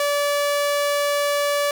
sawtooth tone, 577 Hz, D5, 31 cents flat, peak -15 dBFS, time 0-1.71 s, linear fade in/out 2 ms, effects none

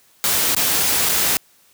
white noise with dropouts, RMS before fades -18 dBFS, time 0.24-1.37 s, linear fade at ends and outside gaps 0 ms, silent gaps 0.548-0.565 / 1.089-1.093 s, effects white hiss -55 dBFS RMS until 1.73 s + high-pass 60 Hz 12 dB/octave

